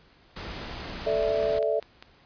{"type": "noise", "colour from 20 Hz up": "pink", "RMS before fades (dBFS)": -37, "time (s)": [0.36, 1.59], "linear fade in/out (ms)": 5}
{"type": "chord", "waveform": "sine", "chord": "A suspended fourth", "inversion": "none", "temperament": "just", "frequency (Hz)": [440, 586.7, 660], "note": ["A4", "D5", "E5"], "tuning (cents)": [0, -2, 2], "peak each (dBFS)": -27, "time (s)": [1.06, 1.8], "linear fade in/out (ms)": 10}
{"type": "click train", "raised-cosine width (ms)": 0.2, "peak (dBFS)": -24, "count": 5, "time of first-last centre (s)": [1.23, 2.025], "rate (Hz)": 5.03}
{"effects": ["pink hiss -58 dBFS RMS until 2.25 s", "resampled to 11025 Hz"]}